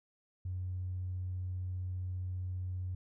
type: tone with tanh clipping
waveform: triangle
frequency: 91.5 Hz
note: F#2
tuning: 19 cents flat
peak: -35 dBFS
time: 0.45-2.95 s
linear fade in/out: 5 ms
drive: 4 dB
effects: none